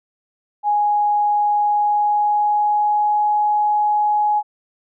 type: tone with pitch glide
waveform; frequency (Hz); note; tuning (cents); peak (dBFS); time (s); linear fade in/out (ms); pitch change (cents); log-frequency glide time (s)
sine; 830.6 to 838.3; G#5 to G#5; 0 to +16; -14; 0.63-4.43; 50; +16; 1.63-3.27
effects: none